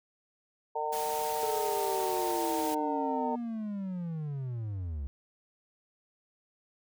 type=harmonic tone; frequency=151.9 Hz; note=D#3; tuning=41 cents flat; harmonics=3 / 4 / 5 / 6; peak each=-36 / -38 / -36 / -33 dBFS; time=0.75-3.36 s; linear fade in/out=10 ms
type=noise; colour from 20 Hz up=white; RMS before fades=-40 dBFS; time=0.92-2.75 s; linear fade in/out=10 ms
type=linear sweep; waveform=triangle; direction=down; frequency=441.5 to 65.41 Hz; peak=-31 dBFS; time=1.43-5.07 s; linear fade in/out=0 ms
effects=none